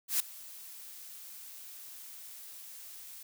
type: noise with ADSR envelope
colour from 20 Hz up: blue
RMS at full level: -27 dBFS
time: 0.08-3.23 s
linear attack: 120 ms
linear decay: 4 ms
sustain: -21 dB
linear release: 5 ms
effects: none